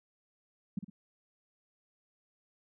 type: tone with echo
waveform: sine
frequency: 196 Hz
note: G3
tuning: in tune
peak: -29 dBFS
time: 0.77-0.79 s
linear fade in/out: 5 ms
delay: 55 ms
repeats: 2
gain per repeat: -9 dB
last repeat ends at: 0.9 s
effects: none